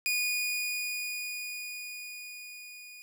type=tone with level ramp; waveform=sawtooth; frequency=2458 Hz; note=D#7; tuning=22 cents flat; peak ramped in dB=-23 to -43 dBFS; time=0.06-3.02 s; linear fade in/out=0 ms; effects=none